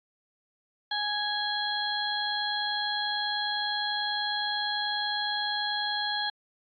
harmonic tone, 830.6 Hz, G#5, in tune, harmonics 1 / 2 / 4 / 5, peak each -33 / -33 / -33 / -33 dBFS, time 0.91-6.3 s, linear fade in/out 5 ms, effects AAC 48 kbps

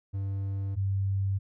triangle / sine tone pair in turn, 98 / 97.59 Hz, G2 / G2, 0 / -7 cents, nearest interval unison, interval 7 cents, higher first, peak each -27 / -25 dBFS, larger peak second, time 0.13-0.76 / 0.76-1.39 s, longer neither, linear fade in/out 20 ms, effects none

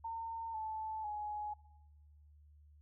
sine tone with pitch steps, 910 / 873.9 / 839.3 Hz, A#5 / A5 / G#5, -42 / -12 / +18 cents, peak -38 dBFS, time 0.04-1.54 s, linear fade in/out 10 ms, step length 500 ms, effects noise-tail reverb RT60 1.0 s tail -19 dB re dry + added 74 Hz sine -59 dBFS peak until 2.81 s

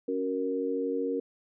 sine chord, F# major, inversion second, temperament equal, 277.2 / 370 / 466.2 Hz, C#4 / F#4 / A#4, 0 / 0 / 0 cents, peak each -32 / -35 / -30 dBFS, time 0.08-1.2 s, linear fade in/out 5 ms, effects none

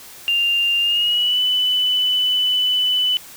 sine tone with pitch glide, 2794 to 2995 Hz, F7 to F#7, 0 to +20 cents, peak -15 dBFS, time 0.28-3.17 s, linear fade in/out 0 ms, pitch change +120 cents, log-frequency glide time 0.8-1.41 s, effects white hiss -40 dBFS RMS until 3.36 s

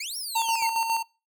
20% pulse exponential two-way sweep, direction up then down, 2100 to 5650 to 2100 Hz, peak -26 dBFS, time 0-0.67 s, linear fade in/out 5 ms, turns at 0.17 s
square tone with tremolo, 909 Hz, A#5, 44 cents flat, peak -22 dBFS, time 0.35-1.03 s, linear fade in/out 10 ms, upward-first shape square, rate 7.3 Hz, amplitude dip 45%
effects noise-tail reverb RT60 0.3 s tail -23 dB re dry

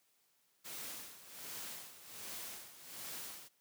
white noise with tremolo, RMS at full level -45 dBFS, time 0.64-3.49 s, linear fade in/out 20 ms, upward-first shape sine, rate 1.3 Hz, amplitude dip 75%, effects white hiss -75 dBFS RMS until 3.6 s + high-pass 100 Hz 12 dB/octave

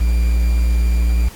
triangle tone with quantisation, 58.27 Hz, A#1, in tune, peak -10 dBFS, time 0-1.29 s, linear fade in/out 10 ms, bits 6, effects pink hiss -40 dBFS RMS until 1.35 s + AAC 64 kbps

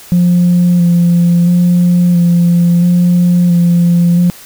sine tone with vibrato, 174.61 Hz, F3, in tune, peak -4 dBFS, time 0.12-4.3 s, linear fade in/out 0 ms, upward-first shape square, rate 0.74 Hz, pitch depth 17 cents each way, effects tanh soft clip ceiling -3 dBFS + white hiss -35 dBFS RMS until 4.45 s

